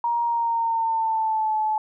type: tone with pitch glide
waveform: sine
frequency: 942 to 863.8 Hz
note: A#5 to A5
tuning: +18 to -32 cents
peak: -20 dBFS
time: 0.04-1.78 s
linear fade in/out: 2 ms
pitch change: -150 cents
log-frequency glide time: 0.24-1.56 s
effects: none